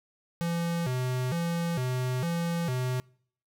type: tone with vibrato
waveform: square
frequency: 146.83 Hz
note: D3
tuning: in tune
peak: -28 dBFS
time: 0.41-3 s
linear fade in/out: 0 ms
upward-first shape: square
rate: 1.1 Hz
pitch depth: 250 cents each way
effects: noise-tail reverb RT60 0.6 s tail -26 dB re dry